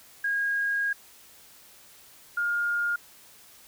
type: tone pair in turn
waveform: sine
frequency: 1633 / 1416.1 Hz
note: G#6 / F6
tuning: -30 / +24 cents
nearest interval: major second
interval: 246 cents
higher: first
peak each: -24 dBFS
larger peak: neither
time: 0.24-0.93 / 2.37-2.96 s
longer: first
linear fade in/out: 5 ms
effects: white hiss -53 dBFS RMS until 3.67 s